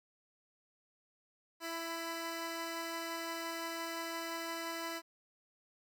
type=tone pair together; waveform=10% pulse; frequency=331.6 / 1000.6 Hz; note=E4 / B5; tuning=+10 / +22 cents; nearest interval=octave + perfect fifth; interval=1912 cents; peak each=-31 / -37 dBFS; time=1.6-5.02 s; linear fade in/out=50 ms; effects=none